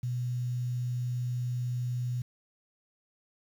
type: tone with quantisation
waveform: sine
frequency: 123.47 Hz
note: B2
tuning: in tune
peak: -29 dBFS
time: 0.03-2.22 s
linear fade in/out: 5 ms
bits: 9
effects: none